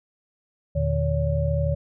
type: tone cluster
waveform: sine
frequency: 79.3 / 117.4 / 150.1 / 566 Hz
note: D#2 / A#2 / D3 / C#5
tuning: +33 / +13 / +38 / +36 cents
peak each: -24 / -29 / -25 / -27 dBFS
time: 0.75-1.75 s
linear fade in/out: 10 ms
effects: none